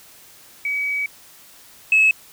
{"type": "tone pair in turn", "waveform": "sine", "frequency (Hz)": [2273, 2587], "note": ["C#7", "E7"], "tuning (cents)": [43, -33], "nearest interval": "major second", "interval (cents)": 224, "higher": "second", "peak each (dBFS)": [-20, -10], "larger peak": "second", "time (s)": [[0.65, 1.06], [1.92, 2.11]], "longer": "first", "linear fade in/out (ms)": 2, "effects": ["tanh soft clip ceiling -8 dBFS", "white hiss -47 dBFS RMS until 2.32 s"]}